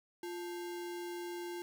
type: tone with sample-and-hold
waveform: sine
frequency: 349.2 Hz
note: F4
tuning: in tune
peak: -39 dBFS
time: 0.23-1.62 s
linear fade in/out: 2 ms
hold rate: 1225 Hz
effects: none